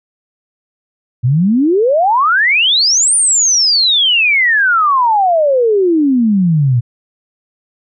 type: exponential two-way sweep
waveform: sine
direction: up then down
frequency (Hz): 115.2 to 9397 to 115.2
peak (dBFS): -8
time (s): 1.23-6.81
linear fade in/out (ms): 20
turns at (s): 3.15
effects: none